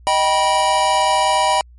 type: chord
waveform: square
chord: Eb augmented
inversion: none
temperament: just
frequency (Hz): 622.3 / 777.8 / 972.3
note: Eb5 / G5 / B5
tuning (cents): 0 / -14 / -27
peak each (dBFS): -21 / -19 / -17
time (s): 0.07-1.61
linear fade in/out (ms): 0
effects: added 60 Hz sine -41 dBFS peak until 1.78 s + MP3 48 kbps